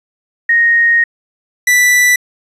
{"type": "tone pair in turn", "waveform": ["sine", "45% pulse"], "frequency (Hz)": [1864.7, 1973.7], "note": ["A#6", "B6"], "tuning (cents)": [0, -2], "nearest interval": "minor second", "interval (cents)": 98, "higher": "second", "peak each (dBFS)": -7, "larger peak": "neither", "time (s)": [[0.49, 1.04], [1.67, 2.16]], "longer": "first", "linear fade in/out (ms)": 5, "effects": ["resampled to 32000 Hz", "8-bit"]}